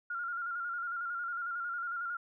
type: tone with vibrato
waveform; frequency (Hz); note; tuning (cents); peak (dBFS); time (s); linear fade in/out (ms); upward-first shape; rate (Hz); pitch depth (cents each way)
sine; 1401; F6; +5; -34; 0.1-2.17; 5; square; 11; 38
effects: none